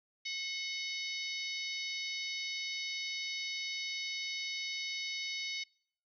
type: harmonic tone with a mistuned harmonic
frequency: 749 Hz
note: F#5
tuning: 21 cents sharp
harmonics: 3 / 4 / 5 / 6 / 7 / 8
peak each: -40 / -45 / -42 / -45 / -46 / -48 dBFS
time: 0.25-5.64 s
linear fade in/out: 10 ms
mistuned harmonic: 3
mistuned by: -57 cents
effects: noise-tail reverb RT60 0.6 s tail -25 dB re dry